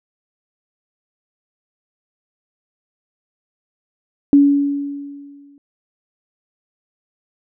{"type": "tone with exponential decay", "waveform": "sine", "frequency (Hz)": 283.4, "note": "C#4", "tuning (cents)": 38, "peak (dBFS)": -5, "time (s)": [4.33, 5.58], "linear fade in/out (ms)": 1, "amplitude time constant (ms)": 270, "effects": []}